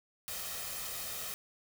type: noise with comb filter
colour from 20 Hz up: white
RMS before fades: -40 dBFS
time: 0.28-1.34 s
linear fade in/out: 0 ms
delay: 1.6 ms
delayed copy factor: +0.55
effects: none